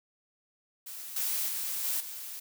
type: noise with level steps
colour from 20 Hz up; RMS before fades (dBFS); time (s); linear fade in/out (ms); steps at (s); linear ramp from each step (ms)
blue; -42 / -31 / -34 / -31 / -41; 0.86-2.4; 10; 1.16 / 1.48 / 1.84 / 2; 5
effects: none